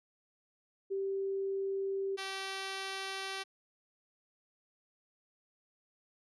sine / 5% pulse tone pair in turn, 390 / 386.6 Hz, G4 / G4, -9 / -24 cents, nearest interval unison, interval 15 cents, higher first, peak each -32 / -26 dBFS, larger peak second, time 0.9-2.17 / 2.17-3.44 s, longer neither, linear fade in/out 20 ms, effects resampled to 22050 Hz

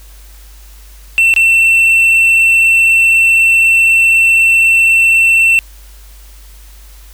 triangle tone with dropouts, 2692 Hz, E7, 36 cents sharp, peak -4 dBFS, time 1.18-5.59 s, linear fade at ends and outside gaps 0 ms, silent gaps 1.339-1.363 s, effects added 50 Hz sine -34 dBFS peak until 7.13 s + white hiss -43 dBFS RMS until 7.13 s

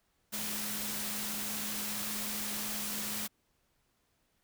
sine tone in noise, 210 Hz, G#3, 19 cents sharp, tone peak -44 dBFS, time 0.32-3.28 s, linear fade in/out 20 ms, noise white, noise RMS -37 dBFS, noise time 0.32-3.28 s, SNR -10 dB, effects pink hiss -75 dBFS RMS until 4.43 s

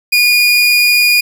30% pulse tone, 2441 Hz, D#7, 34 cents flat, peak -5 dBFS, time 0.12-1.21 s, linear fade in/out 10 ms, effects none

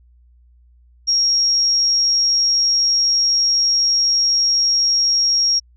sine tone, 5588 Hz, F8, in tune, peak -13 dBFS, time 1.07-5.6 s, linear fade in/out 20 ms, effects added 60 Hz sine -48 dBFS peak until 5.76 s

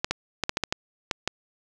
clicks, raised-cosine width 0.2 ms, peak -7 dBFS, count 9, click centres 0.045 / 0.11 / 0.437 / 0.494 / 0.571 / 0.637 / 0.725 / 1.112 / 1.276 s, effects none

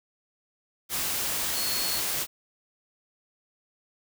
sine tone in noise, 4343 Hz, C#8, 36 cents flat, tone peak -31 dBFS, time 1.53-2.02 s, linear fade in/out 50 ms, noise white, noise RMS -29 dBFS, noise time 0.89-2.27 s, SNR -5 dB, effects none

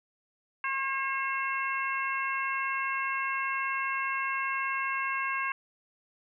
harmonic tone, 539 Hz, C#5, 49 cents flat, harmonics 2 / 3 / 4 / 5, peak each -32 / -34 / -35 / -36 dBFS, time 0.64-5.52 s, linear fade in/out 2 ms, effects none

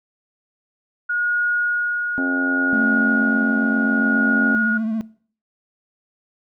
sine tone with tremolo, 1442 Hz, F#6, 45 cents flat, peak -17 dBFS, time 1.09-4.78 s, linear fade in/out 10 ms, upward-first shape sine, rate 0.68 Hz, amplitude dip 40%
harmonic tone, 89.6 Hz, F2, 45 cents sharp, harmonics 3 / 4 / 5 / 6 / 7 / 8 / 9, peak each -21 / -34 / -37 / -38 / -34 / -40 / -37 dBFS, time 2.18-4.55 s, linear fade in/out 0 ms
triangle tone with vibrato, 221.3 Hz, A3, 10 cents sharp, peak -19 dBFS, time 2.73-5.01 s, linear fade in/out 0 ms, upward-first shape sine, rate 14 Hz, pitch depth 45 cents each way
effects noise-tail reverb RT60 0.5 s tail -20 dB re dry

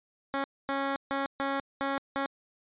10% pulse tone bursts at uneven times, 275 Hz, C#4, 14 cents flat, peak -20 dBFS, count 6, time 0.34-0.44 / 0.69-0.96 / 1.11-1.26 / 1.4-1.6 / 1.81-1.98 / 2.16-2.26 s, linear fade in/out 0 ms, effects resampled to 8000 Hz

